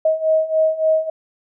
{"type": "beating tone pair", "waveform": "sine", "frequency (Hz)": [631, 634.5], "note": ["D#5", "D#5"], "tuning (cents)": [24, 34], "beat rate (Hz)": 3.5, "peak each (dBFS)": [-19, -16], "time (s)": [0.05, 1.1], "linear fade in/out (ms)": 5, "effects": []}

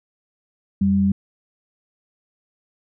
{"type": "tone pair together", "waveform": "sine", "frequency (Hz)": [87.31, 196], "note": ["F2", "G3"], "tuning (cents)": [0, 0], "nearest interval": "octave + major second", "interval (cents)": 1400, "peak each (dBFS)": [-24, -15], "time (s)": [0.81, 1.12], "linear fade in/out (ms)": 5, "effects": []}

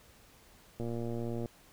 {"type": "click train", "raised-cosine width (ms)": 2, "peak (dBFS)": -25, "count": 78, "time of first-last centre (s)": [0.8, 1.458], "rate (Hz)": 117, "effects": ["pink hiss -60 dBFS RMS until 1.72 s"]}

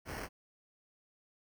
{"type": "noise with sample-and-hold", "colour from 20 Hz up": "pink", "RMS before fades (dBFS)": -42, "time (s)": [0.05, 0.29], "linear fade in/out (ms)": 50, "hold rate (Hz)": 3675, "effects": []}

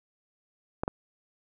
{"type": "clicks", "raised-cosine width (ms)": 1, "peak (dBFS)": -14, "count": 2, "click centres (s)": [0.835, 0.879], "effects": []}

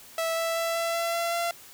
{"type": "tone with pitch steps", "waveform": "sawtooth", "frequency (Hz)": [656, 660.6, 665.2, 669.8, 674.4, 679.1, 683.9], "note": ["E5", "E5", "E5", "E5", "E5", "F5", "F5"], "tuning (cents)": [-9, 4, 16, 27, 39, -49, -36], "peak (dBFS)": -22, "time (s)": [0.18, 1.51], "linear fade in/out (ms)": 2, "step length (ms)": 190, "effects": ["white hiss -49 dBFS RMS until 1.73 s"]}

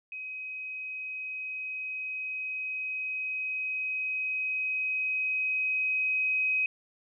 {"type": "tone with level ramp", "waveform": "sine", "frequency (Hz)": 2528, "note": "D#7", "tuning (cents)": 27, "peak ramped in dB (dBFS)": [-36, -24], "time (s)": [0.12, 6.66], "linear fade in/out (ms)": 2, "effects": []}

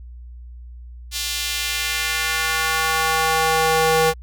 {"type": "tone with high-pass filter sweep", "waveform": "square", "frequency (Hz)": 160.1, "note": "D#3", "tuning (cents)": 50, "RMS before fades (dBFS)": -20, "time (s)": [1.11, 4.14], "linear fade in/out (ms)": 50, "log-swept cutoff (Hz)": [3900, 460], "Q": 1.2, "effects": ["added 60 Hz sine -35 dBFS peak until 4.22 s"]}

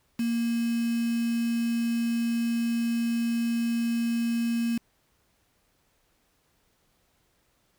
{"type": "tone with quantisation", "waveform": "sine", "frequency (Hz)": 233, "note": "A#3", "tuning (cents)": -1, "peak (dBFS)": -24, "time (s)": [0.19, 4.78], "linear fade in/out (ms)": 5, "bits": 6, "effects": ["pink hiss -69 dBFS RMS until 7.78 s"]}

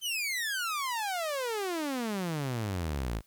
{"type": "exponential sweep", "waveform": "sawtooth", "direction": "down", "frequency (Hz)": [3136, 50.9], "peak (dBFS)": -27, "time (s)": [0.01, 3.22], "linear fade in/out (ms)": 50, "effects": ["white hiss -66 dBFS RMS until 3.26 s"]}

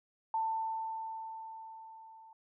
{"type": "tone with level ramp", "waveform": "sine", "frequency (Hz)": 891, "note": "A5", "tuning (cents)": 22, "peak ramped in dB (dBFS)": [-29, -53], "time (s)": [0.34, 2.33], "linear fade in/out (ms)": 2, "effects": []}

